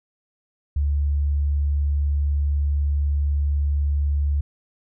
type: tone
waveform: sine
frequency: 72 Hz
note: D2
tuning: 34 cents flat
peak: -18 dBFS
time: 0.76-4.41 s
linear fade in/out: 5 ms
effects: none